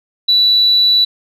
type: tone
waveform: sine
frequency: 3951 Hz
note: B7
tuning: in tune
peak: -7 dBFS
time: 0.28-1.05 s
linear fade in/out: 10 ms
effects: tanh soft clip ceiling -3 dBFS